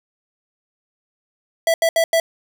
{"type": "tone bursts at uneven times", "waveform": "square", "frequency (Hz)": 659.3, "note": "E5", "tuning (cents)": 0, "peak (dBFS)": -14, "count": 4, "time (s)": [[1.67, 1.74], [1.82, 1.89], [1.96, 2.04], [2.13, 2.2]], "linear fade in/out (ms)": 2, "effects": []}